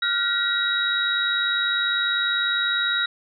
sine tone cluster, 1404 / 1504 / 1912 / 3825 Hz, F6 / F#6 / A#6 / A#7, +9 / +28 / +43 / +44 cents, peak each -24 / -30 / -30 / -23 dBFS, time 0.02-3.06 s, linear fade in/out 5 ms, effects none

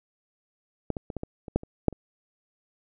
clicks, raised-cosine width 2 ms, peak -13 / -19 / -21 / -19 / -19 / -25 / -9 / -27 / -6 / -27 dBFS, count 10, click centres 0.903 / 0.968 / 1.102 / 1.167 / 1.234 / 1.482 / 1.56 / 1.634 / 1.883 / 1.927 s, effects none

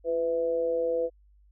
sine tone with amplitude modulation, 500 Hz, B4, 21 cents sharp, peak -21 dBFS, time 0.04-1.1 s, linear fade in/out 50 ms, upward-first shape sine, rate 159 Hz, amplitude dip 70%, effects added 50 Hz sine -56 dBFS peak until 1.51 s

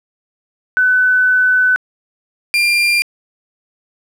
sine / 35% pulse tone pair in turn, 1504 / 2392 Hz, F#6 / D7, +28 / +31 cents, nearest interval minor sixth, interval 803 cents, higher second, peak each -9 dBFS, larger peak neither, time 0.77-1.76 / 2.54-3.02 s, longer first, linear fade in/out 0 ms, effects low-pass 11000 Hz 12 dB/octave + 8-bit

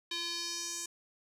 square tone with band-pass filter sweep, 342.3 Hz, F4, 35 cents flat, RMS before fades -38 dBFS, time 0.11-0.86 s, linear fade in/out 5 ms, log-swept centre 3700 to 7300 Hz, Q 3, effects none

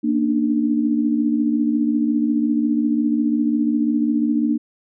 sine tone cluster, 232.7 / 283.8 / 298.3 Hz, A#3 / C#4 / D4, -3 / +41 / +27 cents, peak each -19 / -27 / -19 dBFS, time 0.03-4.58 s, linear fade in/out 20 ms, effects none

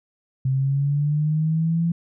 sine linear sweep, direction up, 130.81 to 170 Hz, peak -18 dBFS, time 0.45-1.92 s, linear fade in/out 5 ms, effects none

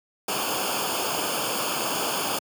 pink noise with comb filter, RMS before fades -27 dBFS, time 0.28-2.39 s, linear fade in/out 5 ms, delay 0.51 ms, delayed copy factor -0.85, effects high-pass 150 Hz 12 dB/octave

